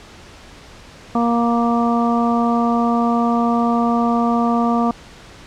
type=harmonic tone; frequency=234.9 Hz; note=A#3; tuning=13 cents sharp; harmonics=1 / 2 / 3 / 4 / 5; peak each=-16 / -25 / -21 / -26 / -23 dBFS; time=1.15-4.91 s; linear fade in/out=2 ms; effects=pink hiss -41 dBFS RMS until 5.46 s + low-pass 6000 Hz 12 dB/octave